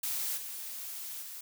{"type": "noise with level steps", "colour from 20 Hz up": "blue", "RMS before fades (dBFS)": [-34, -41, -44], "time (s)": [0.03, 1.41], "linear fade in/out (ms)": 5, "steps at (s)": [0.36, 1.21], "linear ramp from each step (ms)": 20, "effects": []}